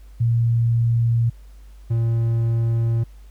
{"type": "tone pair in turn", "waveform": ["sine", "triangle"], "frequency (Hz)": [116.54, 115.2], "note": ["A#2", "A#2"], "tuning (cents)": [0, -20], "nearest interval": "unison", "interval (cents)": 20, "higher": "first", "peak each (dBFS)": [-15, -15], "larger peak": "neither", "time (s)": [[0.2, 1.3], [1.9, 3.04]], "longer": "second", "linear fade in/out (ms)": 10, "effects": ["added 50 Hz sine -40 dBFS peak until 3.3 s", "pink hiss -59 dBFS RMS until 3.3 s"]}